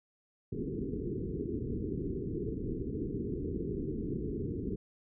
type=low-pass noise; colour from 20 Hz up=white; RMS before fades=-36 dBFS; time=0.52-4.76 s; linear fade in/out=5 ms; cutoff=440 Hz; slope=96 dB/octave; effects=none